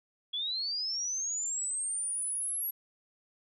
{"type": "linear sweep", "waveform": "sine", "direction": "up", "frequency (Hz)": [3322, 11570], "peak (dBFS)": -31, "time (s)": [0.33, 2.71], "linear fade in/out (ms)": 10, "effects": []}